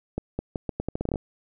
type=accelerating click train; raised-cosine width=2 ms; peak=-14 dBFS; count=13; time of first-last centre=0.18-1.158 s; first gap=210 ms; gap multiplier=0.8; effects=none